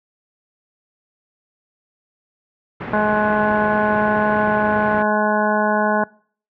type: low-pass noise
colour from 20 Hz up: pink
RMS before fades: -28 dBFS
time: 2.8-5.03 s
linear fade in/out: 10 ms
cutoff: 2200 Hz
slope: 24 dB/octave
type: harmonic tone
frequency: 211.6 Hz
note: G#3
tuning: 33 cents sharp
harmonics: 1 / 2 / 3 / 4 / 5 / 7 / 8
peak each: -21 / -25 / -21 / -22 / -24 / -23 / -31 dBFS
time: 2.93-6.04 s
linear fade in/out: 5 ms
effects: noise-tail reverb RT60 0.5 s tail -24 dB re dry + high-pass 100 Hz 12 dB/octave